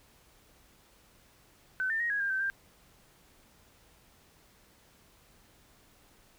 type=tone with pitch steps; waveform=sine; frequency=1520 / 1795 / 1879 / 1657 / 1600 / 1545 / 1587 Hz; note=F#6 / A6 / A#6 / G#6 / G6 / G6 / G6; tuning=+46 / +34 / +13 / -4 / +35 / -26 / +21 cents; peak=-28 dBFS; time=1.8-2.5 s; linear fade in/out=0 ms; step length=100 ms; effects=pink hiss -62 dBFS RMS until 6.38 s